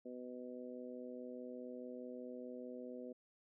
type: harmonic tone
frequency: 124.8 Hz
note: B2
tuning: 19 cents sharp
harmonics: 2 / 3 / 4 / 5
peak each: -49 / -53 / -50 / -56 dBFS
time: 0.05-3.13 s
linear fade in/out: 10 ms
effects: none